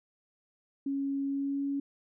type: tone with pitch glide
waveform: sine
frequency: 276.4 to 279.5 Hz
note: C#4 to C#4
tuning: -5 to +14 cents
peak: -29 dBFS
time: 0.86-1.8 s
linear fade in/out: 5 ms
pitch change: +19 cents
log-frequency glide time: 1.26-1.64 s
effects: none